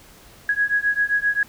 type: beating tone pair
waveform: sine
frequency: 1659 / 1666.6 Hz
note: G#6 / G#6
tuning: -2 / +6 cents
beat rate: 7.6 Hz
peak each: -21 dBFS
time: 0.49-1.43 s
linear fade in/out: 2 ms
effects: pink hiss -48 dBFS RMS until 1.48 s